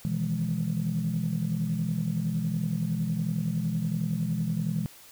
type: chord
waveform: sine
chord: E major seventh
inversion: second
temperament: equal with one note detuned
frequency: 123.47 / 155.56 / 166.34 / 207.7 Hz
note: B2 / D#3 / E3 / G#3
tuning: 0 / 0 / +16 / 0 cents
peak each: -33 / -33 / -28 / -31 dBFS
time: 0.05-4.86 s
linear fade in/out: 0 ms
effects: tanh soft clip ceiling -18 dBFS + white hiss -51 dBFS RMS until 5.11 s